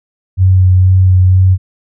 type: tone with vibrato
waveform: sine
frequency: 92.8 Hz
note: F#2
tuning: 6 cents sharp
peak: -4 dBFS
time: 0.37-1.58 s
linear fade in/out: 50 ms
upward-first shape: sine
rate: 2.1 Hz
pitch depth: 16 cents each way
effects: none